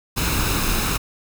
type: noise with comb filter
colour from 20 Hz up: pink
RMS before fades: -21 dBFS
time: 0.16-0.98 s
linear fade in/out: 20 ms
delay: 0.77 ms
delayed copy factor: +0.5
effects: none